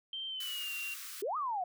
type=tone with pitch glide; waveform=sine; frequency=3136 to 2762 Hz; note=G7 to F7; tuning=0 to -20 cents; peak=-37 dBFS; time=0.13-0.94 s; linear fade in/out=2 ms; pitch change=-220 cents; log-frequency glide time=0.28-0.72 s
type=high-pass noise; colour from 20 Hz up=white; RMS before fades=-45 dBFS; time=0.4-1.22 s; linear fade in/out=5 ms; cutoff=1100 Hz; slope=96 dB/octave
type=exponential two-way sweep; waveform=sine; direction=up then down; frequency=366.3 to 1271 to 695 Hz; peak=-32 dBFS; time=1.22-1.64 s; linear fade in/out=5 ms; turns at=1.37 s
effects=none